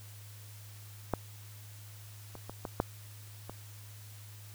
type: clicks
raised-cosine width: 1 ms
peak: -15 / -30 / -27 / -22 / -13 / -27 dBFS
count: 6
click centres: 1.137 / 2.353 / 2.496 / 2.652 / 2.801 / 3.496 s
effects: added 104 Hz sine -48 dBFS peak until 4.54 s + white hiss -55 dBFS RMS until 4.54 s